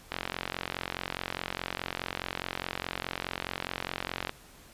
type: click train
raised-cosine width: 0.3 ms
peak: -15 dBFS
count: 188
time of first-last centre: 0.12-4.294 s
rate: 44.8 Hz
effects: pink hiss -54 dBFS RMS until 4.73 s + resampled to 32000 Hz